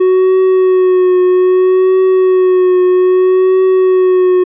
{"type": "tone with vibrato", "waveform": "triangle", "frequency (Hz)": 370, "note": "F#4", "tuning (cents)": 0, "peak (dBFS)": -4, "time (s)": [0, 4.44], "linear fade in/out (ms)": 10, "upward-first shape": "triangle", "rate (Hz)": 0.62, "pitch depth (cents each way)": 29, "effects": ["resampled to 8000 Hz"]}